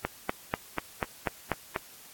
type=click train; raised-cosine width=0.5 ms; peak=-11 dBFS; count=8; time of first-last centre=0.05-1.761 s; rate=4.09 Hz; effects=white hiss -51 dBFS RMS until 2.13 s + AAC 64 kbps